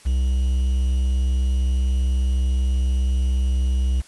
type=tone with quantisation; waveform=triangle; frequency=64.1 Hz; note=C2; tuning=35 cents flat; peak=-15 dBFS; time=0.05-4.02 s; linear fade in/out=20 ms; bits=7; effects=white hiss -49 dBFS RMS until 4.07 s + resampled to 24000 Hz